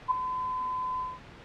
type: tone with ADSR envelope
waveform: sine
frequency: 1016 Hz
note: B5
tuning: 49 cents sharp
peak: -18 dBFS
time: 0.08-1.2 s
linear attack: 31 ms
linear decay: 5 ms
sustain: -11 dB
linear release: 200 ms
effects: pink hiss -48 dBFS RMS until 1.44 s + low-pass 3000 Hz 12 dB/octave